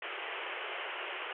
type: band-pass noise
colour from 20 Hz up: white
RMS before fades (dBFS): -40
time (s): 0.02-1.33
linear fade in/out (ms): 5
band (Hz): 340 to 3100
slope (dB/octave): 96
effects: none